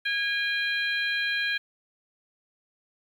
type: harmonic tone with a mistuned harmonic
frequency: 806 Hz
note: G5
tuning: 48 cents sharp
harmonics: 2 / 3 / 4 / 5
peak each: -27 / -31 / -33 / -35 dBFS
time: 0.05-1.58 s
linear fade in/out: 10 ms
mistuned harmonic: 2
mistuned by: +31 cents
effects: 9-bit